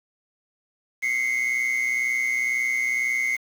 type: tone pair together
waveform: triangle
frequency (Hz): 2060 / 2182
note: C7 / C#7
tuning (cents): -28 / -28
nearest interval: minor second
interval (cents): 100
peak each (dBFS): -22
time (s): 1.02-3.37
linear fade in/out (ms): 20
effects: tanh soft clip ceiling -15 dBFS + 7-bit